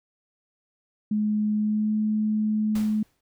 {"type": "tone with pitch glide", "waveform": "sine", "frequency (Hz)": [211.6, 214.3], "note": ["G#3", "A3"], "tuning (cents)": [33, -45], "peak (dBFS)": -21, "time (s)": [1.11, 3.03], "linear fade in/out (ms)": 5, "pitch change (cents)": 22, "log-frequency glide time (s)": [1.56, 1.94]}
{"type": "noise with exponential decay", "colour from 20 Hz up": "pink", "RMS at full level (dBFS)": -37, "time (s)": [2.75, 3.21], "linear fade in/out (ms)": 5, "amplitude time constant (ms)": 100}
{"effects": []}